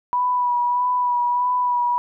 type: tone with vibrato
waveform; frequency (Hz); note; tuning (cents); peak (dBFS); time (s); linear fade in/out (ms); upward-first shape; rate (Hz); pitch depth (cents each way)
sine; 981; B5; -12; -17; 0.13-1.98; 0; sine; 1.6; 23
effects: none